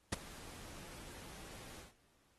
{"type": "noise with ADSR envelope", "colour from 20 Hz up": "pink", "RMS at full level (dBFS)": -33, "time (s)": [0.12, 1.94], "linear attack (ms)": 10, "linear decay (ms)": 18, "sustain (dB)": -20, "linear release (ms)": 160, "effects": ["pink hiss -73 dBFS RMS until 2.38 s", "AAC 32 kbps"]}